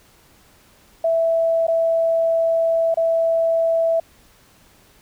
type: tone with dropouts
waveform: sine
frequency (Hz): 659.3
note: E5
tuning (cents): 0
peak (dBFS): -15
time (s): 1.04-4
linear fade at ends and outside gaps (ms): 5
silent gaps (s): 1.669-1.681 / 2.943-2.971
effects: pink hiss -53 dBFS RMS until 5.01 s